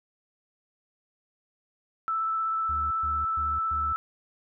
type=tone with vibrato; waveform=sine; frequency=1318.5 Hz; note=E6; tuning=in tune; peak=-25 dBFS; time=2.08-3.96 s; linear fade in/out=0 ms; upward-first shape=triangle; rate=16 Hz; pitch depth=13 cents each way
type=tone bursts; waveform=triangle; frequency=74.6 Hz; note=D2; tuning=28 cents sharp; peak=-32 dBFS; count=4; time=2.69-3.93 s; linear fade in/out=5 ms; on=220 ms; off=120 ms
effects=none